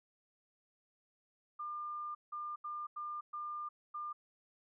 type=tone bursts at uneven times; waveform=sine; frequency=1200 Hz; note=D6; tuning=37 cents sharp; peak=-39 dBFS; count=6; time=1.59-2.15 / 2.32-2.56 / 2.64-2.87 / 2.96-3.21 / 3.33-3.69 / 3.94-4.13 s; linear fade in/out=10 ms; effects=none